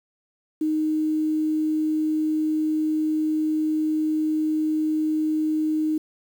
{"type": "tone with quantisation", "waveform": "sine", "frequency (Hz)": 310, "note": "D#4", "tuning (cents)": -6, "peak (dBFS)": -20, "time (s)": [0.61, 5.98], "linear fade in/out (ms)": 5, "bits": 8, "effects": []}